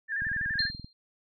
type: tone with vibrato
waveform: sine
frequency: 1701 Hz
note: G#6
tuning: 41 cents sharp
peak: -28 dBFS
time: 0.08-0.71 s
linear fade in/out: 50 ms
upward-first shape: square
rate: 12 Hz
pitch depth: 72 cents each way
type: click train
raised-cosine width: 5 ms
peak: -29 dBFS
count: 14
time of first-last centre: 0.22-0.845 s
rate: 20.8 Hz
type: tone with exponential decay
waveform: sine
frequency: 4188 Hz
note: C8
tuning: 1 cent sharp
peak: -23 dBFS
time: 0.59-0.93 s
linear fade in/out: 2 ms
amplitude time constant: 72 ms
effects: none